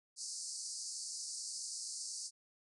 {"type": "band-pass noise", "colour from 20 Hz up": "pink", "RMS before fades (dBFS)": -44, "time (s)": [0.16, 2.31], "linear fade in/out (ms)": 50, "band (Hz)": [4500, 9600], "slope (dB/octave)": 96, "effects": []}